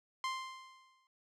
sawtooth tone with exponential decay, 1047 Hz, C6, 1 cent sharp, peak -29 dBFS, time 0.24-1.07 s, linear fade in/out 1 ms, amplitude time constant 180 ms, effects low-pass 6000 Hz 12 dB/octave

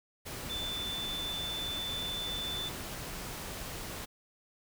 sine tone in noise, 3520 Hz, A7, in tune, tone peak -35 dBFS, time 0.49-2.7 s, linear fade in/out 20 ms, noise pink, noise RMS -41 dBFS, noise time 0.25-4.06 s, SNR +3 dB, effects none

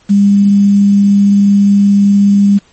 sine tone with quantisation, 201 Hz, G3, 44 cents sharp, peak -4 dBFS, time 0.09-2.59 s, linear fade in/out 20 ms, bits 5, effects pink hiss -48 dBFS RMS until 2.72 s + MP3 32 kbps

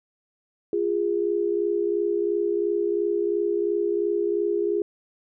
sine tone pair together, 347.1 / 410 Hz, F4 / G#4, -11 / -22 cents, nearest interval minor third, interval 289 cents, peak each -25 / -23 dBFS, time 0.73-4.82 s, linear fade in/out 2 ms, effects none

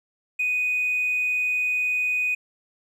triangle tone, 2489 Hz, D#7, in tune, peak -18 dBFS, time 0.39-2.35 s, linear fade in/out 10 ms, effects tanh soft clip ceiling -18 dBFS

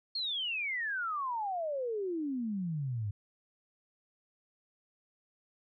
sine exponential sweep, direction down, 4353 to 98 Hz, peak -32 dBFS, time 0.15-3.11 s, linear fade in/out 5 ms, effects none

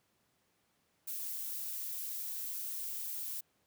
violet noise, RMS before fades -40 dBFS, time 1.07-3.41 s, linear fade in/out 10 ms, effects pink hiss -75 dBFS RMS until 3.66 s + high-pass 100 Hz 12 dB/octave

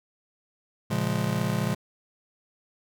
square chord, Bb minor seventh, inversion none, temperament just, 116.54 / 139.85 / 174.81 / 209.8 Hz, Bb2 / Db3 / F3 / Ab3, 0 / +16 / +2 / +18 cents, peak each -31 dBFS, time 0.9-1.75 s, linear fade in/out 10 ms, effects none

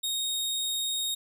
sawtooth tone, 3729 Hz, A#7, in tune, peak -25 dBFS, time 0.03-1.15 s, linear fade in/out 10 ms, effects none

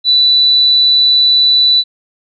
sine tone, 3971 Hz, B7, 9 cents sharp, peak -6 dBFS, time 0.04-1.84 s, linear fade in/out 50 ms, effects none

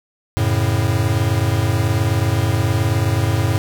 square chord, F# minor, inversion none, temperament equal with one note detuned, 91.17 / 110 / 138.59 Hz, F#2 / A2 / C#3, -25 / 0 / 0 cents, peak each -21 / -18 / -24 dBFS, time 0.37-3.58 s, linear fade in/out 0 ms, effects none

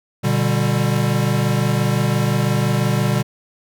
square chord, G major, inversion first, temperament equal with one note detuned, 121 / 146.83 / 196 Hz, B2 / D3 / G3, -35 / 0 / 0 cents, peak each -20 / -21 / -22 dBFS, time 0.23-3.23 s, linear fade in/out 20 ms, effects none

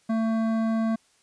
triangle tone with hard clipping, 223.8 Hz, A3, 30 cents sharp, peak -24 dBFS, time 0.09-0.96 s, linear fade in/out 10 ms, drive 16 dB, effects white hiss -63 dBFS RMS until 1.22 s + resampled to 22050 Hz

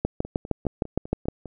two click trains, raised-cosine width 2 ms, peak -9 / -23 dBFS, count 9 / 7, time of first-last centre 0.05-1.285 / 0.25-1.457 s, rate 6.48 / 4.97 Hz, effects none

